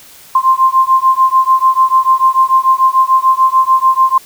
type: beating tone pair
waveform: sine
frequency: 1046.5 / 1053.3 Hz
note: C6 / C6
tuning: 0 / +11 cents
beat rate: 6.8 Hz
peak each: -10 dBFS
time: 0.35-4.18 s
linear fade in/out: 5 ms
effects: white hiss -39 dBFS RMS until 4.25 s